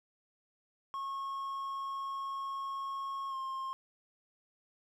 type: tone with pitch glide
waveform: triangle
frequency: 1091 to 1064.2 Hz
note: C#6 to C6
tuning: -28 to +29 cents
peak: -34 dBFS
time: 0.94-3.73 s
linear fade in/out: 0 ms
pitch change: -43 cents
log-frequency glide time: 3.29-3.35 s
effects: none